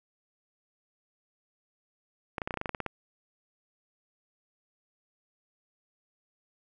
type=clicks; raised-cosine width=0.5 ms; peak=-17 dBFS; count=12; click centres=2.382 / 2.418 / 2.475 / 2.508 / 2.541 / 2.573 / 2.614 / 2.658 / 2.693 / 2.748 / 2.803 / 2.863 s; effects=none